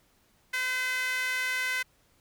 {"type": "tone with high-pass filter", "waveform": "sawtooth", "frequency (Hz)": 510, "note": "C5", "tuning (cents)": -44, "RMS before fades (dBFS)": -30, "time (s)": [0.53, 1.83], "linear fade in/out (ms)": 10, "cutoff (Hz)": 1800, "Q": 5.5, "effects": ["pink hiss -66 dBFS RMS until 2.2 s"]}